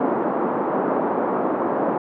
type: band-pass noise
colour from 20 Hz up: pink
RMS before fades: -22 dBFS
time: 0-1.98 s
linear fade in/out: 5 ms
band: 230 to 1100 Hz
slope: 24 dB/octave
effects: none